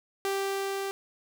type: tone with level ramp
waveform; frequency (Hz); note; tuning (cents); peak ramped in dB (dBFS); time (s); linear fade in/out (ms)
sawtooth; 392; G4; 0; -23 to -27; 0.25-0.91; 0
effects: none